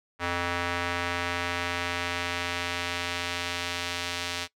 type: tone with band-pass filter sweep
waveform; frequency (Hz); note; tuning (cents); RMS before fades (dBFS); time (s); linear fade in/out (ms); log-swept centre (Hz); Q
square; 87.31; F2; 0; -31; 0.19-4.48; 50; 1600 to 3800; 0.93
effects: noise-tail reverb RT60 0.1 s tail -19 dB re dry